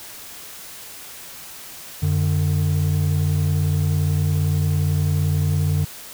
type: tone pair together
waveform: triangle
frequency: 91.95 / 149.5 Hz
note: F#2 / D3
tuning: -10 / +31 cents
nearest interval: minor sixth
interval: 841 cents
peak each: -17 dBFS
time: 2.02-5.85 s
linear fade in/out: 10 ms
effects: tanh soft clip ceiling -9 dBFS + white hiss -38 dBFS RMS until 6.13 s